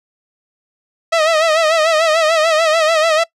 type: tone with vibrato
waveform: sawtooth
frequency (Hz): 640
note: D#5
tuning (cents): +49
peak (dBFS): -7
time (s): 1.12-3.24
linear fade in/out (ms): 10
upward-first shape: sine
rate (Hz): 6.8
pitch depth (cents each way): 79
effects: noise-tail reverb RT60 0.1 s tail -21 dB re dry + low-pass 6000 Hz 12 dB/octave